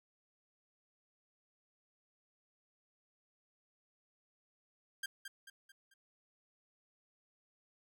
sawtooth tone with echo, 1595 Hz, G6, 30 cents sharp, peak -34 dBFS, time 5.03-5.06 s, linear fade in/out 5 ms, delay 220 ms, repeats 4, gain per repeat -7 dB, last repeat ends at 5.94 s, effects none

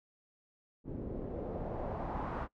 pink noise with low-pass filter sweep, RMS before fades -39 dBFS, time 0.84-2.48 s, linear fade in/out 50 ms, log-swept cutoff 320 to 1200 Hz, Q 1.9, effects noise-tail reverb RT60 0.1 s tail -20 dB re dry

